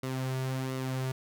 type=tone with flanger; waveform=sawtooth; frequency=130.81 Hz; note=C3; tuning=in tune; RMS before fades=-33 dBFS; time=0.03-1.12 s; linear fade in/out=5 ms; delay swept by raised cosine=1.2 to 3.8 ms; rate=1.4 Hz; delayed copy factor=-0.5; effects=none